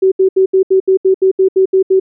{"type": "tone bursts", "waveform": "sine", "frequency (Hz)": 380, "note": "F#4", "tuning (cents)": 46, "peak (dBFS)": -6, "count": 12, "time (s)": [0.02, 1.999], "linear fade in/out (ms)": 10, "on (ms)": 98, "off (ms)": 73, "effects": []}